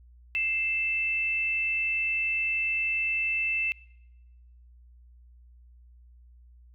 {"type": "tone pair together", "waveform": "sine", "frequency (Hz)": [2103, 2650], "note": ["C7", "E7"], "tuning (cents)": [8, 9], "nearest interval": "major third", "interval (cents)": 401, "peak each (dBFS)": [-36, -25], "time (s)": [0.35, 3.72], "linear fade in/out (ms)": 0, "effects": ["noise-tail reverb RT60 1.0 s tail -22 dB re dry", "added 60 Hz sine -51 dBFS peak until 6.74 s"]}